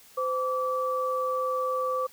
sine tone pair together, 513.6 / 1156 Hz, C5 / D6, -32 / -28 cents, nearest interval octave + major second, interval 1404 cents, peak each -28 dBFS, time 0.17-2.07 s, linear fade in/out 10 ms, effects white hiss -54 dBFS RMS until 2.12 s

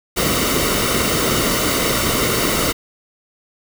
pink noise with comb filter, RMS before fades -18 dBFS, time 0.16-2.73 s, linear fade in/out 20 ms, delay 1.2 ms, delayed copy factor -0.6, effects none

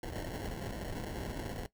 pink noise with sample-and-hold, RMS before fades -40 dBFS, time 0.03-1.66 s, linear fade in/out 2 ms, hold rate 1225 Hz, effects noise-tail reverb RT60 0.1 s tail -17 dB re dry

